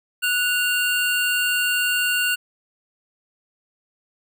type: tone pair together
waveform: square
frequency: 1470 / 2786 Hz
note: F#6 / F7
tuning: -12 / -5 cents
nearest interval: major seventh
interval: 1107 cents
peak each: -23 / -22 dBFS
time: 0.22-2.36 s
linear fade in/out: 20 ms
effects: none